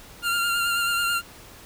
25% pulse tone with vibrato, 1393 Hz, F6, 5 cents flat, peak -18 dBFS, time 0.22-1.22 s, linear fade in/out 50 ms, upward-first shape sine, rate 9.2 Hz, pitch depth 22 cents each way, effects pink hiss -46 dBFS RMS until 1.65 s

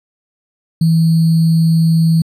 sine tone with sample-and-hold, 163.3 Hz, E3, 16 cents flat, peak -8 dBFS, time 0.81-2.22 s, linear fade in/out 5 ms, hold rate 4410 Hz, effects resampled to 32000 Hz

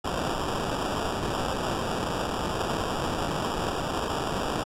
blue noise with sample-and-hold, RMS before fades -29 dBFS, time 0.04-4.64 s, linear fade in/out 10 ms, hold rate 2100 Hz, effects low-pass 9000 Hz 12 dB/octave

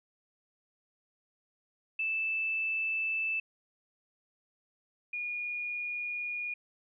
sine tone pair in turn, 2637 / 2439 Hz, E7 / D#7, 0 / -35 cents, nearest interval minor second, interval 135 cents, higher first, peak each -29 / -33 dBFS, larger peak first, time 1.99-3.4 / 5.13-6.54 s, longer neither, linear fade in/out 5 ms, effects none

